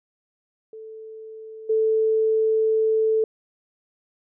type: tone with level steps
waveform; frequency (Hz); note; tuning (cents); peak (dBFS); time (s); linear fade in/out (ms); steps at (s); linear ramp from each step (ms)
sine; 440; A4; 0; -36 / -17; 0.73-3.24; 2; 1.69; 10
effects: none